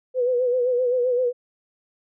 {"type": "tone with vibrato", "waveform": "sine", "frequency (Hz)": 497, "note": "B4", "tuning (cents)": 11, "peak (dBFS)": -18, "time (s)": [0.14, 1.33], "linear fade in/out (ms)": 50, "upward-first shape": "sine", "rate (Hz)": 7.7, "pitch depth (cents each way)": 58, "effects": []}